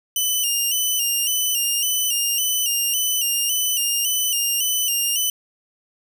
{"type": "tone with vibrato", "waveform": "10% pulse", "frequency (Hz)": 2908, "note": "F#7", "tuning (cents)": -31, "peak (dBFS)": -11, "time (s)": [0.16, 5.3], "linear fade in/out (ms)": 2, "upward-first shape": "square", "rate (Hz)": 1.8, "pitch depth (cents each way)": 58, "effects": []}